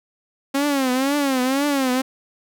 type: tone with vibrato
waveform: sawtooth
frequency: 270.8 Hz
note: C#4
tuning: 40 cents flat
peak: -14 dBFS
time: 0.54-2.02 s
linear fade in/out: 10 ms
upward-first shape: triangle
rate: 2 Hz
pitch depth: 150 cents each way
effects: none